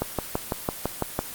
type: click train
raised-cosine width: 1 ms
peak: -9 dBFS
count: 8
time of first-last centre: 0.02-1.191 s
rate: 5.98 Hz
effects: white hiss -37 dBFS RMS until 1.34 s + Opus 24 kbps